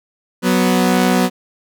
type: tone pair together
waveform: sawtooth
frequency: 184.97 / 246.9 Hz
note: F#3 / B3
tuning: 0 / 0 cents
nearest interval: perfect fourth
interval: 500 cents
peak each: -11 dBFS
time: 0.42-1.3 s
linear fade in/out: 50 ms
effects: none